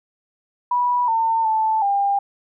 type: tone with pitch steps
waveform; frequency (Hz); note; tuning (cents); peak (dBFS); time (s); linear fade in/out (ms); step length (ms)
sine; 978 / 903 / 878 / 800; B5 / A5 / A5 / G5; -17 / +45 / -4 / +35; -16; 0.71-2.19; 5; 370
effects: none